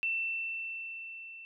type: tone with level ramp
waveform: sine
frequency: 2681 Hz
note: E7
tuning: 29 cents sharp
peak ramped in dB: -28 to -45 dBFS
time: 0.03-1.45 s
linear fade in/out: 0 ms
effects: none

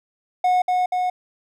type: tone with echo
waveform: triangle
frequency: 729 Hz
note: F#5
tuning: 26 cents flat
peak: -13 dBFS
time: 0.44-0.62 s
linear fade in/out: 5 ms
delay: 240 ms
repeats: 2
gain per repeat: -2 dB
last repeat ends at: 1.1 s
effects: none

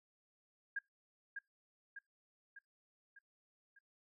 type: tone with echo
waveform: sine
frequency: 1624 Hz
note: G#6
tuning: 39 cents flat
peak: -36 dBFS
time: 0.76-0.79 s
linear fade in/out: 5 ms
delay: 600 ms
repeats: 5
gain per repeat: -5 dB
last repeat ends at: 3.79 s
effects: noise-tail reverb RT60 0.2 s tail -24 dB re dry

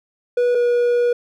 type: tone pair in turn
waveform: triangle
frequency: 487.4 / 482.4 Hz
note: B4 / B4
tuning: -23 / -41 cents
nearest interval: unison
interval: 18 cents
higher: first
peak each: -12 dBFS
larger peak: neither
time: 0.37-0.55 / 0.55-1.13 s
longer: second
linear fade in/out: 5 ms
effects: none

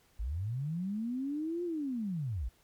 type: linear two-way sweep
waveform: sine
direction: up then down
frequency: 47.58 to 356.3 to 47.58 Hz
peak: -32 dBFS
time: 0.19-2.49 s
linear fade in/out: 10 ms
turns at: 1.64 s
effects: pink hiss -67 dBFS RMS until 2.63 s + MP3 96 kbps

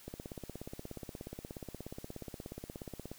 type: click train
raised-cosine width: 2 ms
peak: -29 dBFS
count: 52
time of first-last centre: 0.08-3.116 s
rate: 16.8 Hz
effects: white hiss -57 dBFS RMS until 3.18 s

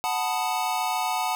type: chord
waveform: square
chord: B dominant seventh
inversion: second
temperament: equal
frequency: 740 / 880 / 987.8 / 1244.5 Hz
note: F#5 / A5 / B5 / D#6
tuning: 0 / 0 / 0 / 0 cents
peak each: -29 / -29 / -33 / -34 dBFS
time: 0.04-1.35 s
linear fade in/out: 0 ms
effects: none

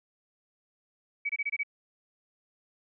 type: tone bursts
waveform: sine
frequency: 2274 Hz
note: C#7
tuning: 44 cents sharp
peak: -27 dBFS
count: 6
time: 1.25-1.634 s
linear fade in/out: 10 ms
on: 44 ms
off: 24 ms
effects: none

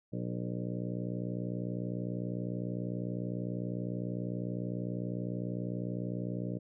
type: harmonic tone with a mistuned harmonic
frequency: 60 Hz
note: B1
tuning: 49 cents flat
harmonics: 2 / 3 / 4 / 5 / 6 / 7 / 8 / 9 / 10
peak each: -38 / -38 / -44 / -42 / -47 / -49 / -48 / -48 / -49 dBFS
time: 0.12-6.59 s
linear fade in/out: 20 ms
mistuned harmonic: 8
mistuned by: -26 cents
effects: none

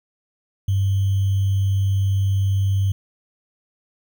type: tone with sample-and-hold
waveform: sine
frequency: 97.5 Hz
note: G2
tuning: 9 cents flat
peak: -16 dBFS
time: 0.68-2.92 s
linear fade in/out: 5 ms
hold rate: 3150 Hz
effects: none

